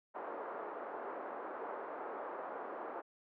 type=band-pass noise; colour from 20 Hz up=pink; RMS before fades=-44 dBFS; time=0.14-3.02 s; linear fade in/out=20 ms; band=380 to 1300 Hz; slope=24 dB/octave; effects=none